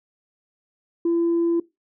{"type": "tone", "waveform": "sine", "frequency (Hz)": 338.1, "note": "E4", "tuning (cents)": 44, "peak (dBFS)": -16, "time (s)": [1.05, 1.6], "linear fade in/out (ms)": 5, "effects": ["noise-tail reverb RT60 0.2 s tail -20 dB re dry", "tanh soft clip ceiling -15 dBFS"]}